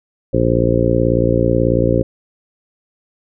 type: harmonic tone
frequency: 58.27 Hz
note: A#1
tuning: in tune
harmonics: 1 / 2 / 3 / 4 / 5 / 6 / 7 / 8 / 9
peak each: -22 / -18 / -21 / -24 / -20 / -21 / -21 / -24 / -18 dBFS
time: 0.33-2.03 s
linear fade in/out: 10 ms
effects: none